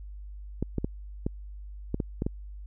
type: clicks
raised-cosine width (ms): 3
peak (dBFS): -15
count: 8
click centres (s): 0.626 / 0.783 / 0.845 / 1.265 / 1.944 / 2.002 / 2.221 / 2.265
effects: added 50 Hz sine -39 dBFS peak until 2.66 s